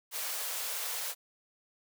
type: high-pass noise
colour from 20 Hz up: white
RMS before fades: -36 dBFS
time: 0.11-1.15 s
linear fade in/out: 50 ms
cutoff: 440 Hz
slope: 48 dB/octave
effects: none